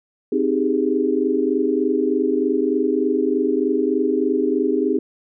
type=chord; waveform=sine; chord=Ab major seventh; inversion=first; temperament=equal; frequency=261.6 / 311.1 / 392 / 415.3 Hz; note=C4 / Eb4 / G4 / Ab4; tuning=0 / 0 / 0 / 0 cents; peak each=-22 dBFS; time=0.32-4.99 s; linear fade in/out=5 ms; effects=none